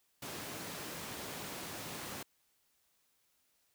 pink high-pass noise, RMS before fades -44 dBFS, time 0.22-2.23 s, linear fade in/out 5 ms, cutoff 140 Hz, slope 12 dB/octave, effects white hiss -75 dBFS RMS until 3.74 s

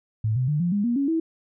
sine tone with pitch steps, 109.2 / 127.63 / 149.17 / 174.35 / 203.8 / 238.2 / 278.4 / 325.3 Hz, A2 / C3 / D3 / F3 / G#3 / A#3 / C#4 / E4, -13 / -43 / +27 / -3 / -32 / +38 / +8 / -23 cents, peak -20 dBFS, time 0.24-1.2 s, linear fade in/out 5 ms, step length 120 ms, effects none

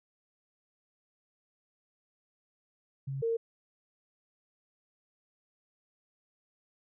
sine tone pair in turn, 136.2 / 458.1 Hz, C#3 / A#4, -30 / -30 cents, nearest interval octave + major sixth, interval 2100 cents, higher second, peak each -33 / -27 dBFS, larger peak second, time 3.07-3.22 / 3.22-3.37 s, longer neither, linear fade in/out 10 ms, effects none

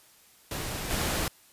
pink noise with level steps, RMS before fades -34 / -29 dBFS, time 0.51-1.28 s, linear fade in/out 2 ms, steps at 0.9 s, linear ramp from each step 5 ms, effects white hiss -58 dBFS RMS until 1.52 s + resampled to 32000 Hz

